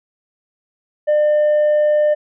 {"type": "tone with tanh clipping", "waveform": "triangle", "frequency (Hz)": 600, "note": "D5", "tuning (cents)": 37, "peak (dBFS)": -12, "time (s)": [1.07, 2.15], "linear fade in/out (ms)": 20, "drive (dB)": 7, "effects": []}